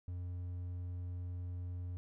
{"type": "tone", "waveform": "triangle", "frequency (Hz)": 89, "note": "F2", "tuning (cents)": 33, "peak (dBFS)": -37, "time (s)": [0.08, 1.97], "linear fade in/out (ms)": 0, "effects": []}